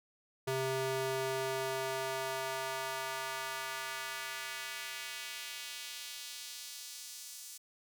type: tone with high-pass filter sweep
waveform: square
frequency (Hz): 132.4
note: C3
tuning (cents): +21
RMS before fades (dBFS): -39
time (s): 0.47-7.58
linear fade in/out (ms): 10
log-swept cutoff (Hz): 280 to 6700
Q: 1.1
effects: none